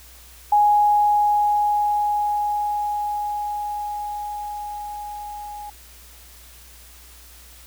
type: tone with level ramp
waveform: sine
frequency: 830.6 Hz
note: G#5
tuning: in tune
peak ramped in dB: -12 to -32 dBFS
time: 0.52-5.7 s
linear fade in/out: 5 ms
effects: added 60 Hz sine -47 dBFS peak until 7.66 s + white hiss -47 dBFS RMS until 7.66 s